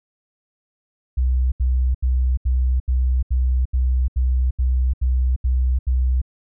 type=tone bursts; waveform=sine; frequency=63.4 Hz; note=B1; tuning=46 cents sharp; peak=-15 dBFS; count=12; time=1.17-6.217 s; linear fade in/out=10 ms; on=350 ms; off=77 ms; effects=none